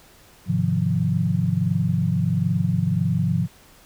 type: chord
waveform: sine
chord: F minor seventh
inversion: first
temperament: equal with one note detuned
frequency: 103.83 / 130.81 / 153.16 / 174.61 Hz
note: Ab2 / C3 / Eb3 / F3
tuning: 0 / 0 / -27 / 0 cents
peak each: -25 / -25 / -25 / -22 dBFS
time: 0.46-3.48 s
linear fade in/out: 50 ms
effects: pink hiss -51 dBFS RMS until 3.85 s